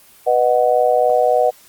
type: chord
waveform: sine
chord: B major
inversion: none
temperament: just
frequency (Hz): 493.9 / 617.4 / 740.8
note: B4 / D#5 / F#5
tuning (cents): 0 / -14 / +2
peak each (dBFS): -16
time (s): 0.26-1.51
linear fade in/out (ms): 20
effects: white hiss -47 dBFS RMS until 1.68 s + Opus 24 kbps